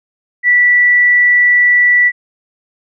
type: tone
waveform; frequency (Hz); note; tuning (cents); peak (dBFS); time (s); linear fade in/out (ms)
sine; 1960; B6; -14; -6; 0.43-2.12; 50
effects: none